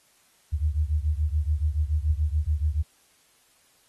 sine beating tone pair, 73.42 / 80.42 Hz, D2 / E2, 0 / -42 cents, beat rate 7 Hz, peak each -24 / -26 dBFS, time 0.52-2.83 s, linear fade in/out 20 ms, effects white hiss -62 dBFS RMS until 3.88 s + AAC 32 kbps

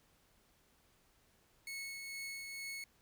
sawtooth tone with tremolo, 2197 Hz, C#7, 16 cents flat, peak -38 dBFS, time 1.67-2.84 s, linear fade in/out 2 ms, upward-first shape triangle, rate 2.2 Hz, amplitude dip 35%, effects pink hiss -71 dBFS RMS until 3.01 s

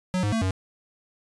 square tone with pitch steps, 183.9 / 103.7 / 225 / 93.9 Hz, F#3 / G#2 / A3 / F#2, -10 / -2 / +39 / +26 cents, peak -23 dBFS, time 0.14-0.508 s, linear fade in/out 0 ms, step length 92 ms, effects resampled to 22050 Hz

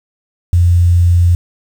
sine tone with quantisation, 87.2 Hz, F2, 2 cents flat, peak -6 dBFS, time 0.53-1.35 s, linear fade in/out 0 ms, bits 6, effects none

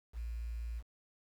sine tone with quantisation, 57.4 Hz, A#1, 26 cents flat, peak -37 dBFS, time 0.13-0.83 s, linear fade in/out 50 ms, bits 10, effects none

